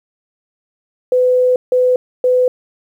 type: tone bursts at uneven times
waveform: sine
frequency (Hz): 503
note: B4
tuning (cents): +32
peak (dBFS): -9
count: 3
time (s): 1.12-1.56 / 1.72-1.96 / 2.24-2.48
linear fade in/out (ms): 2
effects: 8-bit